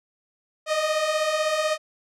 sawtooth beating tone pair, 607 / 623 Hz, D#5 / D#5, -43 / +2 cents, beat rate 16 Hz, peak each -24 / -19 dBFS, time 0.66-1.78 s, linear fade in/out 50 ms, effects low-pass 8000 Hz 12 dB/octave

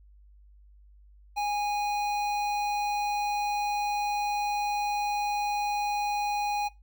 square tone with notch filter, 825 Hz, G#5, 12 cents flat, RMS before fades -29 dBFS, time 1.36-6.69 s, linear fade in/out 20 ms, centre 11000 Hz, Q 0.62, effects noise-tail reverb RT60 0.2 s tail -20 dB re dry + added 50 Hz sine -52 dBFS peak until 6.82 s

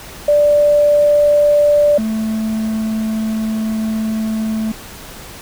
sine / triangle tone pair in turn, 587.3 / 219.5 Hz, D5 / A3, 0 / -4 cents, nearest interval octave + perfect fourth, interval 1704 cents, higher first, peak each -8 / -14 dBFS, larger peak first, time 0.28-1.98 / 1.98-4.72 s, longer second, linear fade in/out 5 ms, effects pink hiss -34 dBFS RMS until 5.41 s

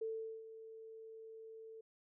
sine tone with ADSR envelope, 445.2 Hz, A4, 20 cents sharp, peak -37 dBFS, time 0.01-1.81 s, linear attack 8 ms, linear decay 410 ms, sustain -13 dB, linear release 6 ms, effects none

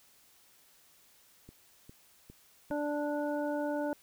click train, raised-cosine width 3 ms, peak -37 dBFS, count 4, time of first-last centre 1.49-2.705 s, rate 2.47 Hz
harmonic tone, 293.7 Hz, D4, in tune, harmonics 1 / 2 / 3 / 5, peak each -34 / -34 / -40 / -44 dBFS, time 2.71-3.93 s, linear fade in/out 0 ms
effects white hiss -63 dBFS RMS until 4.02 s

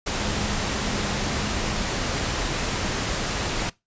sine tone in noise, 207.7 Hz, G#3, in tune, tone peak -33 dBFS, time 0.2-1.85 s, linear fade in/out 10 ms, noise pink, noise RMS -26 dBFS, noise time 0.06-3.7 s, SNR -10 dB, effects noise-tail reverb RT60 0.2 s tail -21 dB re dry + resampled to 16000 Hz

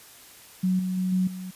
sine tone with level steps, 185 Hz, F#3, in tune, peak -20 / -25 / -23 / -20 / -33 dBFS, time 0.63-1.51 s, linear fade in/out 10 ms, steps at 0.79 / 0.97 / 1.12 / 1.27 s, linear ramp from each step 5 ms, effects white hiss -49 dBFS RMS until 1.55 s + resampled to 32000 Hz

